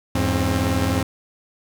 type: tone cluster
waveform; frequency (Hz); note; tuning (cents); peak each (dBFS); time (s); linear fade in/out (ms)
sawtooth; 83.9 / 103.2 / 266.3; E2 / G#2 / C4; +31 / -10 / +31; -19; 0.15-1.03; 5
effects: none